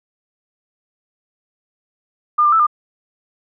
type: tone with pitch steps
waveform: sine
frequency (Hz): 1208 / 1191 / 1317 / 1205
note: D6 / D6 / E6 / D6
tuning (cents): +48 / +24 / -2 / +44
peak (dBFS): -10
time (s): 2.38-2.668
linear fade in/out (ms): 10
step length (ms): 72
effects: none